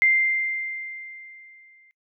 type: tone with exponential decay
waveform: sine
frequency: 2093 Hz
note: C7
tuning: in tune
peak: -14 dBFS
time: 0.02-1.91 s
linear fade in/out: 0 ms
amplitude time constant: 410 ms
effects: noise-tail reverb RT60 0.1 s tail -22 dB re dry